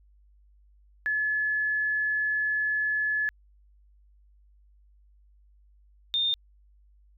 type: tone pair in turn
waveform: sine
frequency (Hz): 1714 / 3632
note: A6 / A#7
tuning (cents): -46 / -46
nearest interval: octave + minor second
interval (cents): 1300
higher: second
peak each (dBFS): -24 / -23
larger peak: second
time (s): 1.06-3.29 / 6.14-6.34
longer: first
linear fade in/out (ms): 0
effects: added 50 Hz sine -56 dBFS peak until 7.17 s